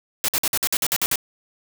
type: noise bursts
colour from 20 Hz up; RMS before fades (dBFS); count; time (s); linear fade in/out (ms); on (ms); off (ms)
white; -21; 10; 0.24-1.157; 0; 44; 53
effects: none